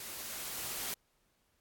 white noise with level ramp, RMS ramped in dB -44 to -38 dBFS, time 0-0.94 s, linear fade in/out 2 ms, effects pink hiss -75 dBFS RMS until 1.6 s + AAC 64 kbps

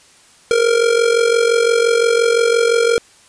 square tone with amplitude modulation, 466.2 Hz, A#4, in tune, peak -9 dBFS, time 0.51-2.98 s, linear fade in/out 0 ms, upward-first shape sine, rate 45.8 Hz, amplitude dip 70%, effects white hiss -48 dBFS RMS until 3.28 s + resampled to 22050 Hz

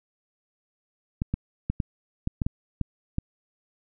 clicks, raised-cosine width 5 ms, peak -13 dBFS, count 9, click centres 1.219 / 1.34 / 1.7 / 1.802 / 2.274 / 2.418 / 2.465 / 2.813 / 3.184 s, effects none

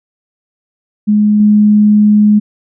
sine tone with level steps, 209.7 Hz, G#3, 17 cents sharp, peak -6 / -4 dBFS, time 1.07-2.4 s, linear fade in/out 20 ms, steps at 1.4 s, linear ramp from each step 2 ms, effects none

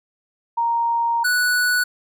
sine / square tone pair in turn, 932.3 / 1477.2 Hz, A#5 / F#6, 0 / -3 cents, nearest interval minor sixth, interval 797 cents, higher second, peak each -17 dBFS, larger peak neither, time 0.57-1.24 / 1.24-1.84 s, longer first, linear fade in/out 10 ms, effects none

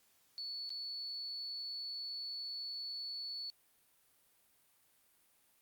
sine tone with dropouts, 4435 Hz, C#8, in tune, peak -40 dBFS, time 0.38-3.5 s, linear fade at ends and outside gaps 0 ms, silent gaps 0.693-0.703 s, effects white hiss -71 dBFS RMS until 5.61 s + Opus 48 kbps

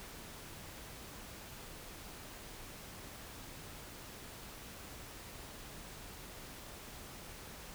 silence, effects pink hiss -50 dBFS RMS until 7.74 s

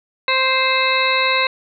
harmonic tone with a mistuned harmonic, 523.3 Hz, C5, in tune, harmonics 1 / 2 / 3 / 4 / 5 / 7 / 8, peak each -23 / -20 / -26 / -20 / -21 / -23 / -26 dBFS, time 0.28-1.47 s, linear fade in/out 2 ms, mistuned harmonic 7, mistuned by +73 cents, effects none

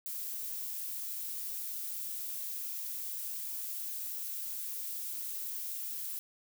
violet noise, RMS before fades -39 dBFS, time 0.06-6.19 s, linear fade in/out 0 ms, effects none

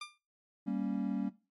15% pulse tone with exponential decay, 1194 Hz, D6, 28 cents sharp, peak -31 dBFS, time 0.01-0.18 s, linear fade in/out 5 ms, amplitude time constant 35 ms
triangle chord, G diminished, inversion none, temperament equal, 196 / 233.1 / 277.2 Hz, G3 / Bb3 / Db4, 0 / 0 / 0 cents, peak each -34 dBFS, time 0.66-1.3 s, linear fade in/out 20 ms
effects noise-tail reverb RT60 0.3 s tail -17 dB re dry + MP3 48 kbps

